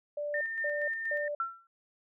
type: tone bursts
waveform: sine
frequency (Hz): 587.3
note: D5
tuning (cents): 0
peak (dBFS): -32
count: 3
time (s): 0.17-1.35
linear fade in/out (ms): 5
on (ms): 240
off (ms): 230
type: tone with tremolo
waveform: sine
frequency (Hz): 1810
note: A6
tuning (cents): +48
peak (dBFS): -30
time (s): 0.34-1.28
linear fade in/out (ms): 2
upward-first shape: square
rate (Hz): 4.2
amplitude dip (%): 35
type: tone with exponential decay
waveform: sine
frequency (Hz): 1352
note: E6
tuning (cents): +43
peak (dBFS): -26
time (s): 1.4-1.67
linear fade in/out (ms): 2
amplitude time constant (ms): 57
effects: none